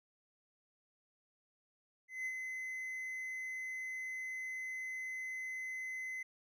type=tone with ADSR envelope; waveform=triangle; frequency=2042 Hz; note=C7; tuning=43 cents flat; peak=-34 dBFS; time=2.08-6.23 s; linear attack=180 ms; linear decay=56 ms; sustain=-4 dB; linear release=6 ms; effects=none